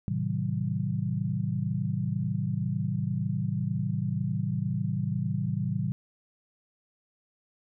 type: chord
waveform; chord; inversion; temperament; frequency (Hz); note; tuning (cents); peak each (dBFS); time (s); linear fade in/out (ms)
sine; A diminished seventh; none; just; 110 / 132 / 158.4 / 190.08; A2 / C3 / Eb3 / Gb3; 0 / +16 / +31 / +47; -32; 0.08-5.92; 0
effects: none